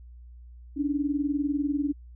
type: tone pair together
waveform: sine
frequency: 282.6 / 302.7 Hz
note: C#4 / D#4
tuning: +34 / -48 cents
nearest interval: minor second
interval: 118 cents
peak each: -26 / -29 dBFS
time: 0.76-1.93 s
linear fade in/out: 20 ms
effects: added 60 Hz sine -44 dBFS peak until 2.15 s